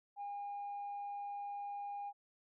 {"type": "tone", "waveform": "sine", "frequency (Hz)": 811, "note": "G#5", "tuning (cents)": -41, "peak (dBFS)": -39, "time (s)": [0.16, 2.13], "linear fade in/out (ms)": 50, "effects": ["tanh soft clip ceiling -38 dBFS"]}